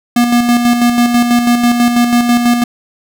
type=tone with tremolo; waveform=square; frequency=239.9 Hz; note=A#3; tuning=50 cents sharp; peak=-7 dBFS; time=0.16-2.64 s; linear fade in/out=5 ms; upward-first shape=square; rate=6.1 Hz; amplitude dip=45%; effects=none